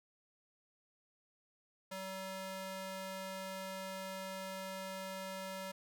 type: tone with high-pass filter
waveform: square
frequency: 190.6 Hz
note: G3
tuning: 48 cents flat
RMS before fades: -44 dBFS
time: 1.91-5.72 s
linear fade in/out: 10 ms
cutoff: 430 Hz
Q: 0.81
effects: none